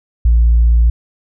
sine tone, 57.7 Hz, A#1, 17 cents flat, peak -5 dBFS, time 0.25-0.9 s, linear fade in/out 5 ms, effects tanh soft clip ceiling -4 dBFS

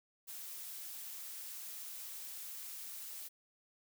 blue noise with amplitude modulation, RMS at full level -45 dBFS, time 0.27-3.29 s, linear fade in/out 20 ms, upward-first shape sine, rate 241 Hz, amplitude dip 35%, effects none

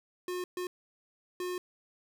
square tone bursts at uneven times, 360 Hz, F#4, 47 cents flat, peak -34 dBFS, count 3, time 0.28-0.44 / 0.57-0.67 / 1.4-1.58 s, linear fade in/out 2 ms, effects 11-bit

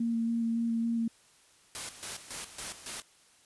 sine tone with vibrato, 230.4 Hz, A#3, 20 cents flat, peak -27 dBFS, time 0-1.08 s, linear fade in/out 5 ms, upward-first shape square, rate 3.6 Hz, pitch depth 11 cents each way
white noise with tremolo, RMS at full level -38 dBFS, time 1.75-3.02 s, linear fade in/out 0 ms, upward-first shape square, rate 3.6 Hz, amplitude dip 70%
effects white hiss -62 dBFS RMS until 3.45 s + resampled to 24000 Hz

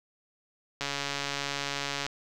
click train, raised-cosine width 0.2 ms, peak -14 dBFS, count 178, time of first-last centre 0.81-2.065 s, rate 141 Hz, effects none

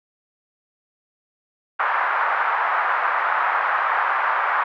pink band-pass noise, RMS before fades -21 dBFS, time 1.79-4.64 s, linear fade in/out 10 ms, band 890 to 1600 Hz, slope 24 dB/octave, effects none

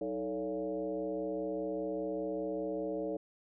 sine tone with frequency modulation, 440 Hz, A4, in tune, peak -33 dBFS, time 0.01-3.17 s, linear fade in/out 5 ms, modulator 125 Hz, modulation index 1.4, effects none

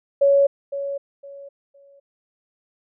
sine tone with echo, 559 Hz, C#5, 14 cents sharp, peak -12 dBFS, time 0.21-0.47 s, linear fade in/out 10 ms, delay 510 ms, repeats 3, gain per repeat -12 dB, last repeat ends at 2 s, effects none

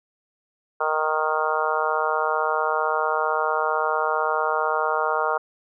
harmonic tone, 155.56 Hz, D#3, in tune, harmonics 3 / 4 / 5 / 6 / 7 / 8 / 9, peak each -28 / -28 / -28 / -28 / -28 / -28 / -28 dBFS, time 0.8-5.38 s, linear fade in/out 10 ms, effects none

